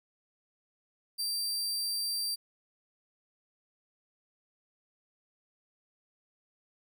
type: tone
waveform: sawtooth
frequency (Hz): 4699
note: D8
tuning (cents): 0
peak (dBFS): -28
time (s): 1.18-2.36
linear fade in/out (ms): 20
effects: none